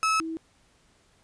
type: tone pair in turn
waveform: 35% pulse / sine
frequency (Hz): 1297 / 324.2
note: E6 / E4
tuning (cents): -28 / -29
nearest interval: 2 octaves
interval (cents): 2401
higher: first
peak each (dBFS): -20 / -30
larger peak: first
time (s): 0.03-0.2 / 0.2-0.37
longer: neither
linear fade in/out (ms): 0
effects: pink hiss -63 dBFS RMS until 1.23 s + resampled to 22050 Hz